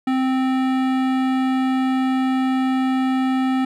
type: tone with hard clipping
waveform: sine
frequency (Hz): 260.9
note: C4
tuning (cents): -5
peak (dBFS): -19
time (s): 0.07-3.65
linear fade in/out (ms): 5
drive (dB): 17
effects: none